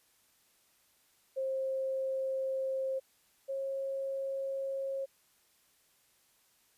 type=tone pair in turn; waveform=sine; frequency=531 / 541.8 Hz; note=C5 / C#5; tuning=+25 / -40 cents; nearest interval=unison; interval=35 cents; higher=second; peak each=-31 / -33 dBFS; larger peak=first; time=1.36-3 / 3.48-5.06 s; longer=first; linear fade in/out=20 ms; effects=white hiss -69 dBFS RMS until 6.77 s + resampled to 32000 Hz